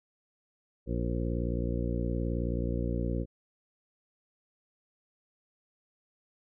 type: harmonic tone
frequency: 59 Hz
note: A#1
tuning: 22 cents sharp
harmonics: 1 / 2 / 3 / 4 / 5 / 6 / 8 / 9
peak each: -32 / -35 / -37 / -38 / -39 / -40 / -41 / -42 dBFS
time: 0.86-3.26 s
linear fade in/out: 50 ms
effects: none